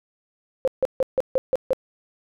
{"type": "tone bursts", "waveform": "sine", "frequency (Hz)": 524, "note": "C5", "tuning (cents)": 2, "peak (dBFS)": -16, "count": 7, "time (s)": [0.65, 1.732], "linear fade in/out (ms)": 0, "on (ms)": 26, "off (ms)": 150, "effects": []}